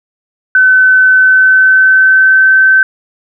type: tone with pitch glide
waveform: sine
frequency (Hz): 1518 to 1540.1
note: F#6 to G6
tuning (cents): +44 to -31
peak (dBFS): -3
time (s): 0.55-2.83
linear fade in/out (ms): 2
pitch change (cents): +25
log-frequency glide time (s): 1.14-2.52
effects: none